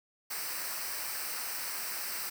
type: noise with comb filter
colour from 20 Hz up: white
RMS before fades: -37 dBFS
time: 0.3-2.3 s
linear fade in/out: 10 ms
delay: 0.29 ms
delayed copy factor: -0.7
effects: none